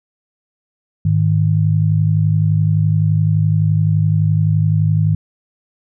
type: tone pair together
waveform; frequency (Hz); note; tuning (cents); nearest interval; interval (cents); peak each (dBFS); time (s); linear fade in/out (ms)
sine; 103.82 / 155.56; G#2 / D#3; 0 / 0; perfect fifth; 700; -14; 1.05-5.15; 5
effects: none